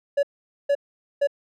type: tone bursts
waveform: triangle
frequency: 567 Hz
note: C#5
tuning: 39 cents sharp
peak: -15 dBFS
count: 3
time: 0.17-1.273 s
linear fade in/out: 10 ms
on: 61 ms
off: 460 ms
effects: none